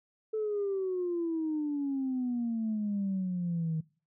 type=exponential sweep; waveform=sine; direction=down; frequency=440 to 156.9 Hz; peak=-28 dBFS; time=0.33-3.81 s; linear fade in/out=10 ms; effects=noise-tail reverb RT60 0.4 s tail -22 dB re dry + tanh soft clip ceiling -25 dBFS